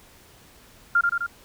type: tone with echo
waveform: sine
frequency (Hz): 1396.9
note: F6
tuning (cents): 0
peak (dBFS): -15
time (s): 0.95-1.01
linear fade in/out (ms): 5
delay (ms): 85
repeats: 3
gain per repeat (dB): -3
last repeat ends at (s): 1.265
effects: pink hiss -52 dBFS RMS until 1.44 s